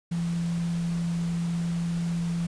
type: tone in noise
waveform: sine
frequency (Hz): 170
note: F3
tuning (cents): -46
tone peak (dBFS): -25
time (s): 0.11-2.47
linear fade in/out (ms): 10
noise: pink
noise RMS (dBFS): -43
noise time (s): 0.11-2.47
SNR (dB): +15
effects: resampled to 22050 Hz